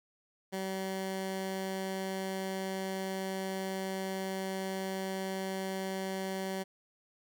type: tone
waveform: 15% pulse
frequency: 190.9 Hz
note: G3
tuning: 46 cents flat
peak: -28 dBFS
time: 0.52-6.64 s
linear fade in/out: 20 ms
effects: none